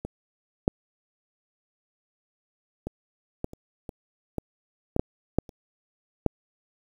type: clicks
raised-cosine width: 2 ms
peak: -19 / -6 / -18 / -15 / -28 / -22 / -15 / -11 / -8 / -7 / -30 / -7 dBFS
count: 12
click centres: 0.05 / 0.679 / 2.87 / 3.444 / 3.534 / 3.892 / 4.383 / 4.964 / 4.995 / 5.386 / 5.492 / 6.263 s
effects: 8-bit